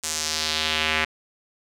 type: tone with band-pass filter sweep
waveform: square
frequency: 78.2 Hz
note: D#2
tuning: 9 cents sharp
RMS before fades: -25 dBFS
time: 0.03-1.05 s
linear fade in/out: 10 ms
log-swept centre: 7500 to 2200 Hz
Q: 1.9
effects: none